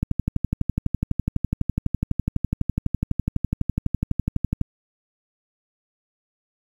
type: click train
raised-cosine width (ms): 5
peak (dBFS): -8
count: 56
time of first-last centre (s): 0.03-4.613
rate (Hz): 12
effects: 8-bit